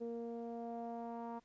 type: tone with low-pass filter sweep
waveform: sawtooth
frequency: 233.1 Hz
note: A#3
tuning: in tune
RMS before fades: -44 dBFS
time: 0-1.4 s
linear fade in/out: 20 ms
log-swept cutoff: 480 to 940 Hz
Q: 3.8
effects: pink hiss -75 dBFS RMS until 1.44 s + resampled to 16000 Hz